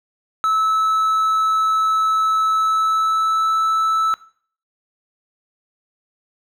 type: tone with pitch glide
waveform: triangle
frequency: 1303 to 1312.8 Hz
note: E6 to E6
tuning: -20 to -8 cents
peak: -13 dBFS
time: 0.44-4.14 s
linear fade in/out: 0 ms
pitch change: +12 cents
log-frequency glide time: 2.52-3.55 s
effects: noise-tail reverb RT60 0.5 s tail -19 dB re dry